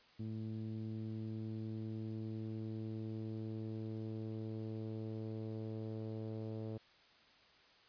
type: tone with low-pass filter sweep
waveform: sawtooth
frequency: 110 Hz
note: A2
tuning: in tune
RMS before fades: -43 dBFS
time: 0.19-6.78 s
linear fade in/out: 10 ms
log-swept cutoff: 270 to 490 Hz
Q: 2
effects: white hiss -65 dBFS RMS until 7.88 s + resampled to 11025 Hz